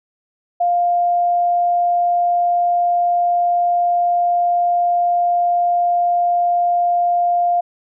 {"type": "tone", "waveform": "sine", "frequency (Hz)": 701, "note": "F5", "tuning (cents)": 6, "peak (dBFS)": -13, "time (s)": [0.6, 7.61], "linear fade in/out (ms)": 10, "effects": []}